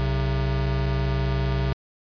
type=tone pair together; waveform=square; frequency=62.7 / 132.95 Hz; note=B1 / C3; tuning=+27 / +28 cents; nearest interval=octave + minor second; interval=1301 cents; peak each=-25 dBFS; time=0-1.73 s; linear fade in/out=0 ms; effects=resampled to 11025 Hz